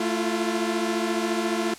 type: tone cluster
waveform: sawtooth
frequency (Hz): 220.5 / 337.4 / 351.8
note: A3 / E4 / F4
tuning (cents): +4 / +40 / +13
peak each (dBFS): -24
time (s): 0-1.74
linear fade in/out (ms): 5
effects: white hiss -44 dBFS RMS until 1.78 s + low-pass 9000 Hz 12 dB/octave